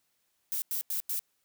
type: noise bursts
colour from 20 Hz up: violet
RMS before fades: -32 dBFS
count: 4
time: 0.52-1.193 s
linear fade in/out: 0 ms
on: 100 ms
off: 91 ms
effects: white hiss -75 dBFS RMS until 1.44 s